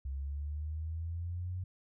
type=linear sweep; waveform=sine; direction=up; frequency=66.6 to 92.5 Hz; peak=-35 dBFS; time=0.05-1.64 s; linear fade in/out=5 ms; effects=none